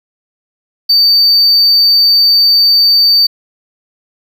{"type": "tone", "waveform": "triangle", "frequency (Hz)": 4596, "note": "D8", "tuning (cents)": -38, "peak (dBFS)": -4, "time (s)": [0.89, 3.27], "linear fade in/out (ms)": 10, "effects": []}